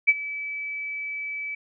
sine tone with ADSR envelope, 2300 Hz, D7, 37 cents flat, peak -11 dBFS, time 0.07-1.55 s, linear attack 20 ms, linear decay 38 ms, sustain -18 dB, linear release 6 ms, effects none

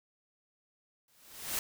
white noise with exponential growth, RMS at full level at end -31 dBFS, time 1.08-1.59 s, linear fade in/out 2 ms, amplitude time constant 110 ms, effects none

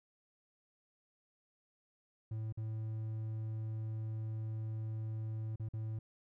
triangle tone with dropouts, 110 Hz, A2, in tune, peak -35 dBFS, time 2.31-5.99 s, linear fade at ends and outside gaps 5 ms, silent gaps 2.525-2.573 / 5.559-5.597 / 5.688-5.735 s, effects none

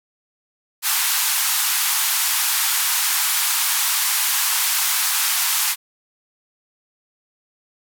white band-pass noise, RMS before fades -20 dBFS, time 0.82-5.76 s, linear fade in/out 50 ms, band 820 to 16000 Hz, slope 48 dB/octave, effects none

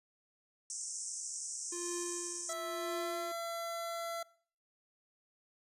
white band-pass noise, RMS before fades -42 dBFS, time 0.7-2.53 s, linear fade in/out 0 ms, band 5500 to 8900 Hz, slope 96 dB/octave
square tone with tremolo, 349.2 Hz, F4, in tune, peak -38 dBFS, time 1.72-3.32 s, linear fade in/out 5 ms, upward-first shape triangle, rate 1 Hz, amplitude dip 90%
25% pulse tone with pitch glide, 659.3 to 675.1 Hz, E5 to E5, 0 to +41 cents, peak -34 dBFS, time 2.49-4.23 s, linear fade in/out 5 ms, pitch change +41 cents, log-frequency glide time 2.67-3.18 s
effects noise-tail reverb RT60 0.5 s tail -21 dB re dry + resampled to 32000 Hz

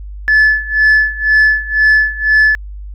sine tone with tremolo, 1730 Hz, A6, 30 cents flat, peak -3 dBFS, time 0.28-2.55 s, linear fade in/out 0 ms, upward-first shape sine, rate 2 Hz, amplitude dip 90%, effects tanh soft clip ceiling -4 dBFS + added 50 Hz sine -25 dBFS peak until 2.94 s

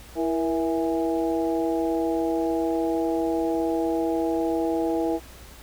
harmonic tone with a mistuned harmonic, 164.81 Hz, E3, in tune, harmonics 2 / 3 / 4 / 5, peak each -24 / -28 / -30 / -32 dBFS, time 0.15-5.2 s, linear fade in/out 50 ms, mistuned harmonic 3, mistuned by -64 cents, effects added 60 Hz sine -47 dBFS peak until 5.62 s + pink hiss -47 dBFS RMS until 5.62 s

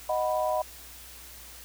sine chord, B major, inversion first, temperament equal, 622.3 / 740 / 987.8 Hz, D#5 / F#5 / B5, 0 / 0 / 0 cents, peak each -27 / -30 / -31 dBFS, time 0.09-0.62 s, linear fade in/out 5 ms, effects added 60 Hz sine -52 dBFS peak until 1.64 s + white hiss -47 dBFS RMS until 1.64 s

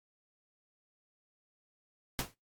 pink noise with exponential decay, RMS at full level -30 dBFS, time 2.19-2.34 s, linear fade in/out 0 ms, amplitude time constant 31 ms, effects noise-tail reverb RT60 0.2 s tail -23 dB re dry + AAC 64 kbps

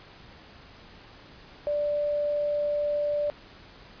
sine tone with quantisation, 587.3 Hz, D5, in tune, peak -24 dBFS, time 1.67-3.3 s, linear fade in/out 0 ms, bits 9, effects pink hiss -50 dBFS RMS until 4 s + resampled to 11025 Hz

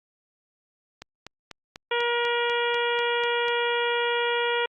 click train, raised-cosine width 0.2 ms, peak -21 dBFS, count 11, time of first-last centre 1.02-3.483 s, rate 4.06 Hz
harmonic tone, 475.8 Hz, A#4, 35 cents sharp, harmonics 1 / 2 / 3 / 4 / 5 / 6 / 7, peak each -26 / -29 / -31 / -32 / -33 / -34 / -34 dBFS, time 1.91-4.66 s, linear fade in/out 5 ms
effects Opus 48 kbps

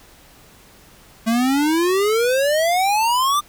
square exponential sweep, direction up, 221 to 1208 Hz, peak -16 dBFS, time 1.26-3.41 s, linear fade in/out 20 ms, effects pink hiss -48 dBFS RMS until 3.48 s

